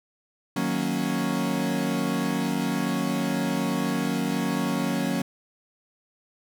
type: chord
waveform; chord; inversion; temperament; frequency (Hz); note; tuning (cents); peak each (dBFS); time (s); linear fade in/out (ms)
40% pulse; D# minor seventh; none; equal; 155.56 / 185 / 233.1 / 277.2; D#3 / F#3 / A#3 / C#4; 0 / 0 / 0 / 0; -33 / -28 / -28 / -28; 0.56-5.22; 5
effects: none